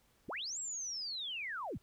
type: linear two-way sweep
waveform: sine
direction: up then down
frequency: 36 to 7740 to 36 Hz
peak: -38 dBFS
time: 0.28-1.78 s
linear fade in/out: 10 ms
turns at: 0.59 s
effects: pink hiss -71 dBFS RMS until 1.82 s